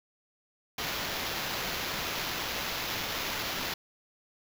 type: noise with sample-and-hold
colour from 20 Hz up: white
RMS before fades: -34 dBFS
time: 0.78-3.74 s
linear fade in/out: 5 ms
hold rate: 8820 Hz
effects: none